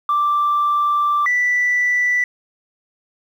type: tone pair in turn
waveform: sine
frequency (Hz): 1174.7 / 1972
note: D6 / B6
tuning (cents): 0 / -3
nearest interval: major sixth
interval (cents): 897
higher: second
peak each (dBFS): -13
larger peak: neither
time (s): 0.09-1.26 / 1.26-2.24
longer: first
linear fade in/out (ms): 2
effects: tanh soft clip ceiling -11 dBFS + 8-bit